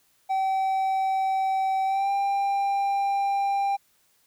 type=tone with pitch glide; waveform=triangle; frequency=768 to 794.6 Hz; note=G5 to G5; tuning=-36 to +23 cents; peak=-20 dBFS; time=0.29-3.77 s; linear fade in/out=20 ms; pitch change=+59 cents; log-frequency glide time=1.85-2.11 s; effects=white hiss -65 dBFS RMS until 4.26 s